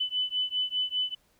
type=beating tone pair; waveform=sine; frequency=3000 / 3005 Hz; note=F#7 / F#7; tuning=+23 / +26 cents; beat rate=5 Hz; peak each=-30 dBFS; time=0-1.15 s; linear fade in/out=10 ms; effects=pink hiss -67 dBFS RMS until 1.39 s